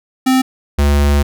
square tone pair in turn, 260 / 71.77 Hz, C4 / D2, -11 / -39 cents, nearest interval octave + minor seventh, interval 2228 cents, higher first, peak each -10 dBFS, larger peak neither, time 0.26-0.42 / 0.78-1.23 s, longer second, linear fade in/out 10 ms, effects none

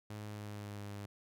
sawtooth tone with pitch glide, 105.4 to 101.69 Hz, G#2 to G#2, +26 to -36 cents, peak -39 dBFS, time 0.1-1.06 s, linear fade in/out 5 ms, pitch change -62 cents, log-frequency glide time 0.21-0.93 s, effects none

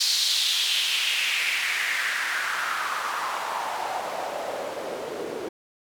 white noise with band-pass filter sweep, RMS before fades -27 dBFS, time 0-5.49 s, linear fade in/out 10 ms, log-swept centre 4500 to 390 Hz, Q 3.3, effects none

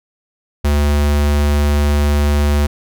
square tone, 73 Hz, D2, 10 cents flat, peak -12 dBFS, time 0.64-2.67 s, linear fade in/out 10 ms, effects none

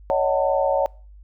sine chord, D# half-diminished seventh, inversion third, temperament just, 560 / 622.3 / 746.7 / 896 Hz, C#5 / D#5 / F#5 / A5, +18 / 0 / +16 / +31 cents, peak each -20 / -24 / -25 / -25 dBFS, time 0.1-0.86 s, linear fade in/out 0 ms, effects noise-tail reverb RT60 0.4 s tail -24 dB re dry + added 50 Hz sine -42 dBFS peak until 1.23 s

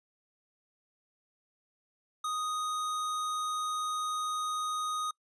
square tone, 1244.5 Hz, D#6, in tune, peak -32 dBFS, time 2.24-5.11 s, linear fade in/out 5 ms, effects noise-tail reverb RT60 0.1 s tail -26 dB re dry + resampled to 24000 Hz

